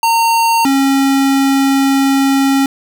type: tone pair in turn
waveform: square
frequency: 917 / 272.6 Hz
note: A#5 / C#4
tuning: -29 / -29 cents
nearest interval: octave + major sixth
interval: 2100 cents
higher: first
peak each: -10 dBFS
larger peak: neither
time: 0.03-0.65 / 0.65-2.66 s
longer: second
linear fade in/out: 2 ms
effects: none